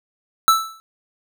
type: tone with exponential decay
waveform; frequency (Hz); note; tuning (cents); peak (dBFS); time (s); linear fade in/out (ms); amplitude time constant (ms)
square; 1318.5; E6; 0; -8; 0.48-0.8; 0; 69
effects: none